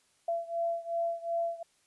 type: beating tone pair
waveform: sine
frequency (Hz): 675 / 677.7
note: E5 / E5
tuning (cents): +41 / +48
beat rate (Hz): 2.7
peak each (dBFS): -32 / -34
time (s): 0.28-1.63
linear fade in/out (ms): 5
effects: white hiss -69 dBFS RMS until 1.86 s + resampled to 24000 Hz